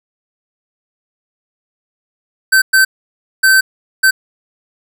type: tone bursts at uneven times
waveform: square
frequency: 1544 Hz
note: G6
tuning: 27 cents flat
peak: -7 dBFS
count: 4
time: 2.52-2.62 / 2.73-2.85 / 3.43-3.61 / 4.03-4.11 s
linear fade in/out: 10 ms
effects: none